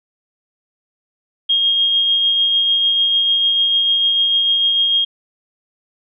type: tone with tremolo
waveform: sine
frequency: 3245 Hz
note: G#7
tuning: 41 cents flat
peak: -11 dBFS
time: 1.49-5.05 s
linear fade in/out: 10 ms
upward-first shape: triangle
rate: 6.7 Hz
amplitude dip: 30%
effects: none